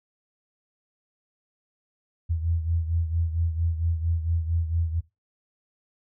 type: beating tone pair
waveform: sine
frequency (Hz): 82.41 / 86.81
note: E2 / F2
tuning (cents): 0 / -10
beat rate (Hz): 4.4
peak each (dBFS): -24 / -30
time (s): 2.29-5.01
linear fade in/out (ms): 20
effects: noise-tail reverb RT60 0.2 s tail -17 dB re dry